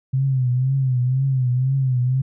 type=tone with vibrato; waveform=sine; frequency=129.8 Hz; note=C3; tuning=13 cents flat; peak=-16 dBFS; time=0.13-2.22 s; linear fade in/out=10 ms; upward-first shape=triangle; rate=2 Hz; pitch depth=100 cents each way; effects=none